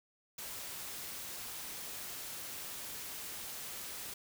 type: noise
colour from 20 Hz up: white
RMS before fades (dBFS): -44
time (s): 0.38-4.14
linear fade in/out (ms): 5
effects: none